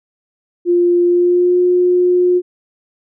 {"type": "tone with pitch glide", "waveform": "sine", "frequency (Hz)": [350, 358.6], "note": ["F4", "F4"], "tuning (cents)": [4, 46], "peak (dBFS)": -9, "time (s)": [0.65, 2.42], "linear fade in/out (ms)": 50, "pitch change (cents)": 42, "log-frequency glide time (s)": [1.05, 1.59], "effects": []}